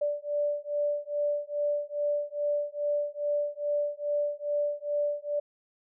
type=beating tone pair; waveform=sine; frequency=584 / 586.4 Hz; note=D5 / D5; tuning=-10 / -3 cents; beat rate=2.4 Hz; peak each=-30 dBFS; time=0.01-5.4 s; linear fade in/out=10 ms; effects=none